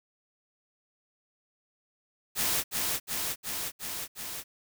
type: noise with echo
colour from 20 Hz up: white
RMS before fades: -28 dBFS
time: 2.35-2.64 s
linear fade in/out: 50 ms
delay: 360 ms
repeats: 5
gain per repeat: -2 dB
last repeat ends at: 4.44 s
effects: none